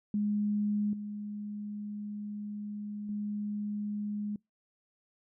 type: tone with level steps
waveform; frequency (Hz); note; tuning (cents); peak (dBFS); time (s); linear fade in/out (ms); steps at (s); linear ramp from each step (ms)
sine; 207.7; G#3; 0; -27 / -36 / -32; 0.14-4.36; 2; 0.93 / 3.09; 2
effects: noise-tail reverb RT60 0.2 s tail -26 dB re dry